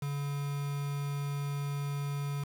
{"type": "tone with quantisation", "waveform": "triangle", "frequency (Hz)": 142.5, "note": "C#3", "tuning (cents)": 48, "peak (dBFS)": -30, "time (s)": [0.02, 2.44], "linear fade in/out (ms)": 5, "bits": 7, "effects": []}